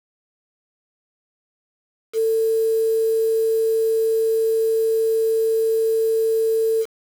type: tone with quantisation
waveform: sine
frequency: 446.8 Hz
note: A4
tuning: 27 cents sharp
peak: -16 dBFS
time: 2.13-6.86 s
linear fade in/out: 50 ms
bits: 6
effects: none

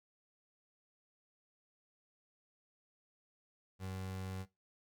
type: tone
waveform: 30% pulse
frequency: 94.4 Hz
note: F#2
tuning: 35 cents sharp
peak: -38 dBFS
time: 3.79-4.46 s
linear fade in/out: 50 ms
effects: noise-tail reverb RT60 0.2 s tail -18 dB re dry

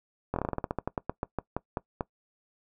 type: slowing click train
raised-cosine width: 1 ms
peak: -15 dBFS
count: 19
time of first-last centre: 0.34-2.008 s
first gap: 22 ms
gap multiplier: 1.15
effects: noise-tail reverb RT60 0.1 s tail -21 dB re dry

